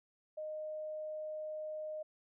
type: tone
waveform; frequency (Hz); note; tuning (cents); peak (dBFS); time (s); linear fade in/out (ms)
sine; 617; D#5; -15; -39; 0.37-2.03; 10
effects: none